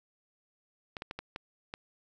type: clicks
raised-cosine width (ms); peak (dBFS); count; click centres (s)
0.3; -22; 6; 0.968 / 1.021 / 1.111 / 1.19 / 1.361 / 1.739
effects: none